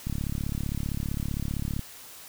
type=click train; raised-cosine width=5 ms; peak=-18 dBFS; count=62; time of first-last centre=0.07-1.793 s; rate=35.4 Hz; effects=white hiss -46 dBFS RMS until 2.28 s